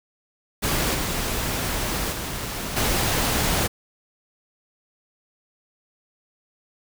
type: noise with level steps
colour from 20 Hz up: pink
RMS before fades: -23 / -26 / -30 / -22 dBFS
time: 0.62-3.68 s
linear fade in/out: 20 ms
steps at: 0.94 / 2.12 / 2.76 s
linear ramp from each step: 10 ms
effects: none